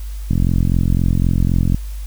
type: click train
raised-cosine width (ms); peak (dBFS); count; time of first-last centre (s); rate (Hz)
5; -4; 64; 0.31-1.745; 43.9
effects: added 50 Hz sine -24 dBFS peak until 2.06 s + white hiss -44 dBFS RMS until 2.06 s